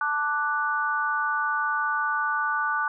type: chord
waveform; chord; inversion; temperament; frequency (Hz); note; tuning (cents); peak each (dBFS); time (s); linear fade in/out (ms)
sine; D major; second; equal; 880 / 1174.7 / 1480; A5 / D6 / F#6; 0 / 0 / 0; -30 / -27 / -26; 0.01-2.88; 2
effects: none